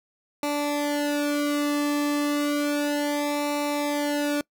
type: tone with flanger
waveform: sawtooth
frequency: 291.5 Hz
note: D4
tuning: 13 cents flat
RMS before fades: -25 dBFS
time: 0.43-4.41 s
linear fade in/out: 2 ms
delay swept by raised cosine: 0.62 to 1.35 ms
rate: 0.32 Hz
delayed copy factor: -0.95
effects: noise-tail reverb RT60 0.1 s tail -24 dB re dry